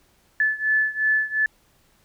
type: beating tone pair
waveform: sine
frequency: 1735 / 1737.8 Hz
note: A6 / A6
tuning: -25 / -22 cents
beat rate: 2.8 Hz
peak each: -21 / -23 dBFS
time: 0.4-1.46 s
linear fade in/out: 2 ms
effects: pink hiss -61 dBFS RMS until 2.04 s